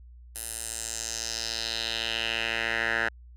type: tone with band-pass filter sweep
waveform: 10% pulse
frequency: 113.8 Hz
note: A#2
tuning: 41 cents flat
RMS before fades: -31 dBFS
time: 0.35-3.09 s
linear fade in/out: 10 ms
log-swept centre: 11000 to 1600 Hz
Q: 2.8
effects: added 60 Hz sine -46 dBFS peak until 3.36 s